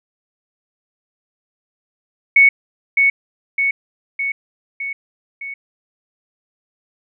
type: tone with echo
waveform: sine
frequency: 2217 Hz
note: C#7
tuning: in tune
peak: -6 dBFS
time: 2.36-2.49 s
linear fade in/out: 5 ms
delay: 610 ms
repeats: 5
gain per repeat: -4 dB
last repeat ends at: 5.54 s
effects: none